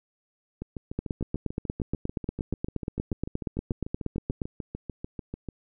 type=two click trains; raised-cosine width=3 ms; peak=-15 / -21 dBFS; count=30 / 34; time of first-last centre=0.99-4.418 / 0.62-5.487 s; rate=8.46 / 6.78 Hz; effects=none